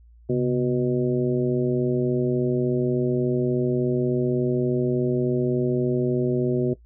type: harmonic tone with a mistuned harmonic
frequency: 123.47 Hz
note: B2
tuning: in tune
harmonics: 1 / 2 / 3 / 4 / 5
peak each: -25 / -26 / -22 / -32 / -33 dBFS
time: 0.29-6.74 s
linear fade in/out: 10 ms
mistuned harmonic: 1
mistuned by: +140 cents
effects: noise-tail reverb RT60 0.1 s tail -17 dB re dry + added 58 Hz sine -48 dBFS peak until 6.85 s